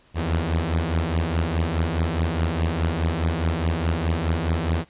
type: beating tone pair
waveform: sawtooth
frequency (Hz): 79.6 / 84.4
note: D#2 / E2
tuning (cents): +40 / +41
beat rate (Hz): 4.8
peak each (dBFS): -20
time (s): 0.14-4.85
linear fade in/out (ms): 50
effects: pink hiss -57 dBFS RMS until 4.89 s + resampled to 8000 Hz